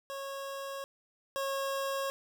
25% pulse tone pair in turn, 549 / 546.1 Hz, C#5 / C#5, -17 / -26 cents, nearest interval unison, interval 9 cents, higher first, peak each -34 / -28 dBFS, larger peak second, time 0.1-0.84 / 1.36-2.1 s, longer neither, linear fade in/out 0 ms, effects none

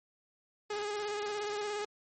sawtooth tone with vibrato, 415.3 Hz, G#4, in tune, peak -30 dBFS, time 0.7-1.85 s, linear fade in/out 5 ms, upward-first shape square, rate 17 Hz, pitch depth 24 cents each way, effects MP3 32 kbps

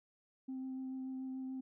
sine tone with vibrato, 261.6 Hz, C4, in tune, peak -38 dBFS, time 0.48-1.61 s, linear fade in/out 10 ms, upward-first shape sine, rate 6.9 Hz, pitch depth 10 cents each way, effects tanh soft clip ceiling -37 dBFS

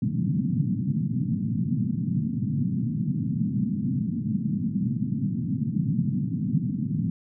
white band-pass noise, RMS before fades -26 dBFS, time 0.02-7.1 s, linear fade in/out 2 ms, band 110 to 240 Hz, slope 48 dB/octave, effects none

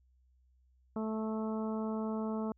harmonic tone, 218.9 Hz, A3, 9 cents flat, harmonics 1 / 2 / 3 / 4 / 5 / 6, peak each -34 / -40 / -44 / -46 / -48 / -50 dBFS, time 0.96-2.52 s, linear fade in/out 2 ms, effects added 63 Hz sine -65 dBFS peak until 2.57 s

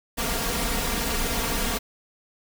pink noise with comb filter, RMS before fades -26 dBFS, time 0.17-1.79 s, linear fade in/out 20 ms, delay 4.3 ms, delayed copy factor +0.8, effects none

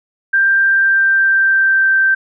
sine tone with pitch glide, 1582 to 1562 Hz, G6 to G6, +15 to -7 cents, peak -9 dBFS, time 0.33-2.15 s, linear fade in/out 10 ms, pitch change -22 cents, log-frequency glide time 0.61-1.92 s, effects none

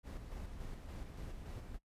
brown noise with tremolo, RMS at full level -45 dBFS, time 0.03-1.79 s, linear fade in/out 50 ms, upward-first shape square, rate 3.5 Hz, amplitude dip 35%, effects noise-tail reverb RT60 0.1 s tail -20 dB re dry + resampled to 32000 Hz

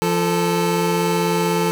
25% pulse tone pair together, 172.23 / 440.3 Hz, F3 / A4, -24 / +1 cents, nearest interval octave + major third, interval 1625 cents, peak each -16 dBFS, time 0.02-1.71 s, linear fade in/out 0 ms, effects none

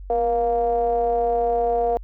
triangle ring-modulated tone, 114.1 Hz, A#2, 37 cents flat, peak -13 dBFS, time 0.1-1.97 s, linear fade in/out 0 ms, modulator 588 Hz, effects added 47 Hz sine -34 dBFS peak until 2.03 s

